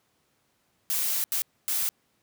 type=noise bursts at uneven times; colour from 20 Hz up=blue; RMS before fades=-27 dBFS; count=3; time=0.9-1.24 / 1.32-1.42 / 1.68-1.89 s; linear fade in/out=0 ms; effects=pink hiss -70 dBFS RMS until 2.22 s + high-pass 100 Hz 12 dB/octave